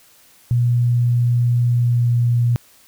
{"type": "tone with pitch glide", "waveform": "sine", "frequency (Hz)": [120.7, 119.66], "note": ["B2", "A#2"], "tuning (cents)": [-39, 46], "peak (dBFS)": -13, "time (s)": [0.51, 2.56], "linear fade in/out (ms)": 0, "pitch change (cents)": -15, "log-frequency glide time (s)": [1.74, 2.16], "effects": ["white hiss -51 dBFS RMS until 2.87 s"]}